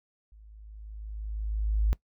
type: tone with level ramp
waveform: sine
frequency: 53 Hz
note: G#1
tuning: 36 cents sharp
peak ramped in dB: -50 to -20 dBFS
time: 0.32-1.93 s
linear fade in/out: 0 ms
effects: noise-tail reverb RT60 0.1 s tail -20 dB re dry